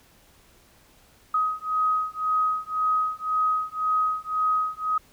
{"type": "beating tone pair", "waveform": "sine", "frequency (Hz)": [1259, 1260.9], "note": ["D#6", "D#6"], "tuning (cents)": [20, 23], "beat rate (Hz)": 1.9, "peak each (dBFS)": -25, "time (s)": [1.34, 4.98], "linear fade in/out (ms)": 5, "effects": ["pink hiss -57 dBFS RMS until 5.12 s"]}